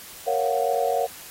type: chord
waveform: sine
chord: Gb major seventh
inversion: first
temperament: equal with one note detuned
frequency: 466.2 / 554.4 / 696.4 / 740 Hz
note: Bb4 / Db5 / F5 / Gb5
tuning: 0 / 0 / -5 / 0 cents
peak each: -26 dBFS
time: 0.26-1.07 s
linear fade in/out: 20 ms
effects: white hiss -42 dBFS RMS until 1.3 s + AAC 48 kbps